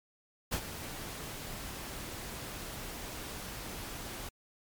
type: noise with ADSR envelope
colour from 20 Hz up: pink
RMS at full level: -32 dBFS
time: 0.51-4.29 s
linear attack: 21 ms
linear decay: 69 ms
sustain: -10 dB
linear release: 4 ms
effects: MP3 96 kbps